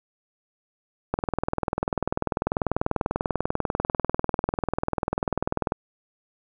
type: click train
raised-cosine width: 1 ms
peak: -9 dBFS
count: 94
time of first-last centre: 1.14-5.721 s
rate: 20.3 Hz
effects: none